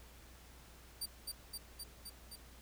20% pulse tone with echo, 4656 Hz, D8, 16 cents flat, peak -32 dBFS, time 1.01-1.06 s, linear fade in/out 10 ms, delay 260 ms, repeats 5, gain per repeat -2 dB, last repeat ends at 2.36 s, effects added 60 Hz sine -58 dBFS peak until 2.61 s + pink hiss -60 dBFS RMS until 2.61 s

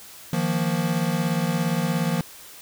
square chord, Eb suspended second, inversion none, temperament equal with one note detuned, 157.46 / 174.61 / 233.1 Hz, Eb3 / F3 / Bb3, +21 / 0 / 0 cents, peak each -27 / -25 / -29 dBFS, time 0.33-2.21 s, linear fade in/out 2 ms, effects white hiss -44 dBFS RMS until 2.61 s

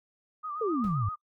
sine tone with vibrato, 1211 Hz, D#6, 47 cents flat, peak -33 dBFS, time 0.43-1.16 s, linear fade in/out 20 ms, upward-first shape sine, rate 7.7 Hz, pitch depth 71 cents each way
sine exponential sweep, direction down, 475 to 92.4 Hz, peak -26 dBFS, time 0.61-1.09 s, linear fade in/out 5 ms
brown noise with exponential decay, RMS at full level -37 dBFS, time 0.84-1.06 s, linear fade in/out 0 ms, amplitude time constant 47 ms
effects noise-tail reverb RT60 0.1 s tail -25 dB re dry

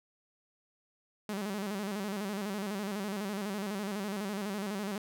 sawtooth tone with vibrato, 201.9 Hz, G#3, 49 cents flat, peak -30 dBFS, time 1.29-4.98 s, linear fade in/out 2 ms, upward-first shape square, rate 12 Hz, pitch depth 79 cents each way, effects none

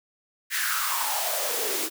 white noise with high-pass filter sweep, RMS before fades -27 dBFS, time 0.5-1.9 s, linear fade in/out 50 ms, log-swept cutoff 1800 to 310 Hz, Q 5.8, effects none

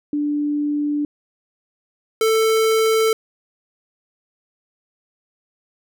sine / square tone pair in turn, 293.7 / 443.1 Hz, D4 / A4, 0 / +12 cents, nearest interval perfect fifth, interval 712 cents, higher second, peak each -18 / -15 dBFS, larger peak second, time 0.13-1.05 / 2.21-3.13 s, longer neither, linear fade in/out 2 ms, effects none

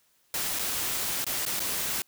white noise with dropouts, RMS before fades -30 dBFS, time 0.34-2.02 s, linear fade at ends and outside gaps 1 ms, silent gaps 0.589-0.593 / 1.244-1.266 / 1.452-1.463 / 1.595-1.602 s, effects white hiss -67 dBFS RMS until 2.07 s

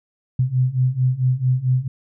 sine beating tone pair, 125.6 / 130.1 Hz, B2 / C3, +30 / -9 cents, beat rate 4.5 Hz, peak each -20 / -18 dBFS, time 0.39-1.88 s, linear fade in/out 5 ms, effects none

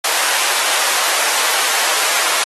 pink high-pass noise, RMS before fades -17 dBFS, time 0.04-2.44 s, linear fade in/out 5 ms, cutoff 750 Hz, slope 12 dB/octave, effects high-pass 400 Hz 12 dB/octave + AAC 32 kbps

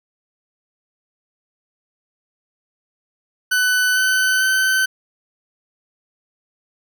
40% pulse tone with pitch steps, 1500 / 1514.8 / 1529.7 Hz, F#6 / F#6 / G6, +23 / +40 / -43 cents, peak -14 dBFS, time 3.51-4.86 s, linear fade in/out 10 ms, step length 450 ms, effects none

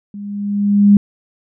sine tone with level ramp, 203.3 Hz, G#3, 37 cents flat, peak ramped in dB -27 to -3 dBFS, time 0.14-0.97 s, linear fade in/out 2 ms, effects none

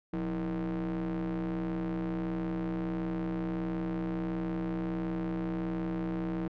square ring-modulated tone, 73.42 Hz, D2, in tune, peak -29 dBFS, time 0.13-6.48 s, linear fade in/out 5 ms, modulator 251 Hz, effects low-pass 2000 Hz 12 dB/octave

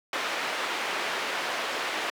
white low-pass noise, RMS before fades -30 dBFS, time 0.13-2.1 s, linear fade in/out 2 ms, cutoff 2400 Hz, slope 12 dB/octave, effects high-pass 400 Hz 12 dB/octave

